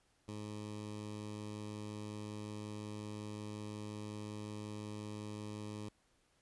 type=tone with notch filter; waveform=15% pulse; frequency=105.5 Hz; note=G#2; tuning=28 cents sharp; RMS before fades=-45 dBFS; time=0.28-5.89 s; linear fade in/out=5 ms; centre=1600 Hz; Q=1.7; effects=pink hiss -74 dBFS RMS until 6.41 s + resampled to 24000 Hz